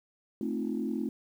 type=chord; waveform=sine; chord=F dominant seventh; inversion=first; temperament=equal; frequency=220 / 261.6 / 311.1 / 349.2 Hz; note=A3 / C4 / Eb4 / F4; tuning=0 / 0 / 0 / 0 cents; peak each=-33 / -34 / -36 / -37 dBFS; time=0.41-1.09 s; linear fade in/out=2 ms; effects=tanh soft clip ceiling -20 dBFS + 10-bit